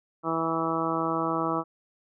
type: harmonic tone with a mistuned harmonic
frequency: 163.4 Hz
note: E3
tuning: 15 cents flat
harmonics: 1 / 2 / 3 / 4 / 5 / 6 / 7 / 8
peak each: -36 / -30 / -34 / -34 / -35 / -35 / -31 / -33 dBFS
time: 0.23-1.64 s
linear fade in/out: 50 ms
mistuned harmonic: 1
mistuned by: +16 cents
effects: none